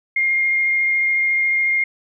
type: tone with vibrato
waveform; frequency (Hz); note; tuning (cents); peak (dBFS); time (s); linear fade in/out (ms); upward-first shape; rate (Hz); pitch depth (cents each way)
sine; 2125; C7; +26; -15; 0.16-1.84; 5; triangle; 14; 10
effects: none